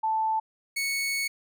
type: tone pair in turn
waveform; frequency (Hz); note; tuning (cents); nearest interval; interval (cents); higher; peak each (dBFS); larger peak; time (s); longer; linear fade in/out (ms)
sine / sawtooth; 880 / 2214; A5 / C#7; 0 / -3; octave + major third; 1597; second; -23; neither; 0.03-0.4 / 0.76-1.28; second; 10
effects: none